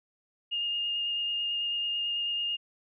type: tone with vibrato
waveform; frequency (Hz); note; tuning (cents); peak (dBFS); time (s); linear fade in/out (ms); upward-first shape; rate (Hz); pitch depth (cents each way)
sine; 2833; F7; +24; -28; 0.51-2.57; 20; sine; 9.1; 10
effects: none